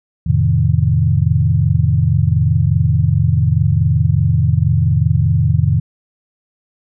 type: chord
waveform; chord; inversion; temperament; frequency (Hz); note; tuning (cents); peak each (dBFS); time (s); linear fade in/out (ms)
sine; F dominant seventh; none; equal; 87.31 / 110 / 130.81 / 155.56; F2 / A2 / C3 / Eb3; 0 / 0 / 0 / 0; -16; 0.26-5.8; 10
effects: none